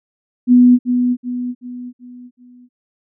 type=tone with echo; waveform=sine; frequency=246.9 Hz; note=B3; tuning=in tune; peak=-5 dBFS; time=0.47-0.79 s; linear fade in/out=50 ms; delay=380 ms; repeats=5; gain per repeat=-7 dB; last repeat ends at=2.69 s; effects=none